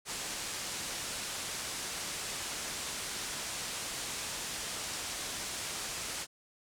white low-pass noise, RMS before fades -39 dBFS, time 0.05-6.27 s, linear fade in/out 50 ms, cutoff 9200 Hz, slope 24 dB/octave, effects none

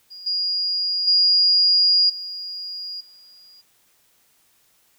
sine tone with level steps, 4856 Hz, D#8, 43 cents flat, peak -36 / -20 / -13 / -29 / -46 dBFS, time 0.1-3.62 s, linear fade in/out 20 ms, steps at 0.26 / 1.07 / 2.09 / 3 s, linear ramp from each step 10 ms, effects white hiss -61 dBFS RMS until 4.98 s

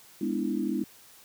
sine chord, E dominant seventh, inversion first, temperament just, 206 / 247.2 / 296.7 / 329.6 Hz, G#3 / B3 / D4 / E4, -14 / +2 / +18 / 0 cents, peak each -32 dBFS, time 0.21-0.84 s, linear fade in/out 5 ms, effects white hiss -54 dBFS RMS until 1.24 s

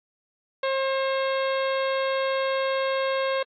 harmonic tone with a mistuned harmonic, 535 Hz, C5, 38 cents sharp, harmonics 1 / 2 / 3 / 4 / 5 / 6 / 7 / 8, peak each -24 / -30 / -34 / -36 / -38 / -40 / -41 / -42 dBFS, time 0.63-3.43 s, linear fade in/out 5 ms, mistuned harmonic 6, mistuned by +38 cents, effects AAC 48 kbps

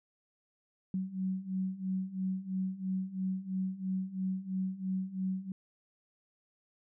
sine beating tone pair, 186.5 / 189.5 Hz, F#3 / F#3, +14 / +42 cents, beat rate 3 Hz, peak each -37 / -34 dBFS, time 0.94-5.52 s, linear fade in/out 2 ms, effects none

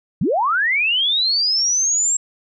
sine linear sweep, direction up, 123.47 to 7600 Hz, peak -15 dBFS, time 0.21-2.17 s, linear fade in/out 5 ms, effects none

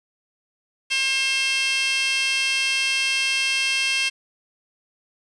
15% pulse tone with high-pass filter, 534 Hz, C5, 35 cents sharp, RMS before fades -22 dBFS, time 0.9-4.1 s, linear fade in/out 20 ms, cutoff 3000 Hz, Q 9.6, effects resampled to 22050 Hz + 8-bit

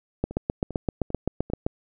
two click trains, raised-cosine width 2 ms, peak -10 / -22 dBFS, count 12 / 4, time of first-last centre 0.24-1.665 / 0.31-1.5 s, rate 7.72 / 2.52 Hz, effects none

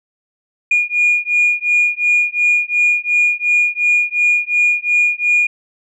sine beating tone pair, 2434 / 2436.8 Hz, D#7 / D#7, -39 / -37 cents, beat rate 2.8 Hz, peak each -14 dBFS, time 0.71-5.47 s, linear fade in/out 5 ms, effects tanh soft clip ceiling -6 dBFS

